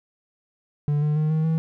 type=tone with pitch steps; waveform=triangle; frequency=146.83 / 150.26 / 153.77 / 157.37 / 161.05 Hz; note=D3 / D3 / D#3 / D#3 / E3; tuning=0 / +40 / -20 / +20 / -40 cents; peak=-17 dBFS; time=0.88-1.58 s; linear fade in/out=0 ms; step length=140 ms; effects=none